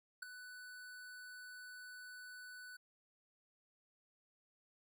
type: tone with ADSR envelope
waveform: square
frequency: 1492 Hz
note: F#6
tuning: 14 cents sharp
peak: -39 dBFS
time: 0.22-2.77 s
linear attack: 9 ms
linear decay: 4 ms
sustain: -12 dB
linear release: 9 ms
effects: none